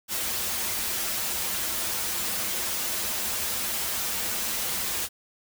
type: noise with comb filter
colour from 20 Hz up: white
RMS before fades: -29 dBFS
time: 0.08-5.09 s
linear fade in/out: 50 ms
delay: 7 ms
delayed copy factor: -0.75
effects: none